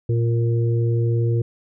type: harmonic tone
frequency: 116.54 Hz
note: A#2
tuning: in tune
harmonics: 1 / 3 / 4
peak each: -17 / -27 / -29 dBFS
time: 0.09-1.42 s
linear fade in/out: 5 ms
effects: none